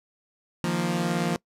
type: chord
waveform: sawtooth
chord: Eb suspended second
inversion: none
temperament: equal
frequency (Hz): 155.56 / 174.61 / 233.1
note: Eb3 / F3 / Bb3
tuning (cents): 0 / 0 / 0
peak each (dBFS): -27 / -22 / -26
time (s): 0.64-1.36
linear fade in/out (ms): 0
effects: noise-tail reverb RT60 0.1 s tail -23 dB re dry + low-pass 11000 Hz 12 dB/octave